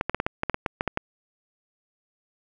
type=clicks; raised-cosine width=0.5 ms; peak=-9 dBFS; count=12; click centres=0.011 / 0.096 / 0.146 / 0.201 / 0.265 / 0.434 / 0.497 / 0.544 / 0.662 / 0.809 / 0.877 / 0.974 s; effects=none